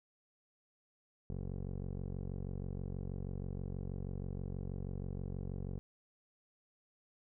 15% pulse tone with low-pass filter, 46.25 Hz, F#1, in tune, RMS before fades -41 dBFS, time 1.3-5.79 s, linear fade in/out 0 ms, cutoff 390 Hz, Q 1.1, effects none

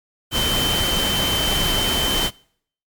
sine tone in noise, 3082 Hz, G7, 30 cents flat, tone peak -20 dBFS, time 0.31-2.31 s, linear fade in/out 50 ms, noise pink, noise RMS -22 dBFS, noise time 0.31-2.31 s, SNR -1 dB, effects noise-tail reverb RT60 0.6 s tail -24 dB re dry + MP3 96 kbps

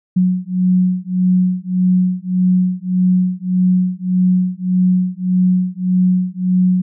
sine beating tone pair, 182.1 / 183.8 Hz, F#3 / F#3, -27 / -11 cents, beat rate 1.7 Hz, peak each -15 dBFS, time 0.16-6.82 s, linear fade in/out 10 ms, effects none

